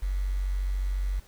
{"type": "tone with quantisation", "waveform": "sine", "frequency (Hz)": 47.08, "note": "F#1", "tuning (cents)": 31, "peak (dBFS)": -25, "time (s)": [0.02, 1.2], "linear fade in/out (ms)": 10, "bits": 8, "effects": ["pink hiss -57 dBFS RMS until 1.27 s"]}